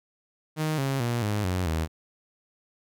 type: tone with pitch steps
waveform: sawtooth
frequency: 155.56 / 136.21 / 119.26 / 104.43 / 91.43 / 80.06 Hz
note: D#3 / C#3 / A#2 / G#2 / F#2 / D#2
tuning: 0 / -30 / +40 / +10 / -20 / +50 cents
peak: -21 dBFS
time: 0.56-1.88 s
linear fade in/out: 50 ms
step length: 220 ms
effects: none